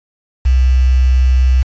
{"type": "tone with quantisation", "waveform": "sine", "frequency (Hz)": 63.9, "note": "C2", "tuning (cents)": -40, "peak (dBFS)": -7, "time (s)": [0.45, 1.63], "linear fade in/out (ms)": 10, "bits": 5, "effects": ["resampled to 16000 Hz"]}